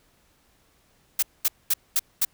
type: noise bursts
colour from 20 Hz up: blue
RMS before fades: -21 dBFS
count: 5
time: 1.19-2.25 s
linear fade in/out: 5 ms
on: 36 ms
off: 220 ms
effects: pink hiss -63 dBFS RMS until 2.33 s